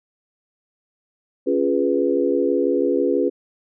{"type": "chord", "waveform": "sine", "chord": "C# dominant seventh", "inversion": "none", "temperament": "equal", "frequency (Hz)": [277.2, 349.2, 415.3, 493.9], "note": ["C#4", "E#4", "G#4", "B4"], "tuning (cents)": [0, 0, 0, 0], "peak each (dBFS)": -22, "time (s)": [1.46, 3.3], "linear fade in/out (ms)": 20, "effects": []}